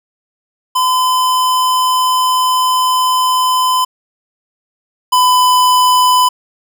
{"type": "tone pair in turn", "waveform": "square", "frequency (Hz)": [1017, 1004.2], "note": ["C6", "B5"], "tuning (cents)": [-50, 29], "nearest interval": "unison", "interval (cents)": 21, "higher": "first", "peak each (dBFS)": [-11, -8], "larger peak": "second", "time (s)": [[0.75, 3.85], [5.12, 6.29]], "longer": "first", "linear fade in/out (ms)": 10, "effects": ["8-bit"]}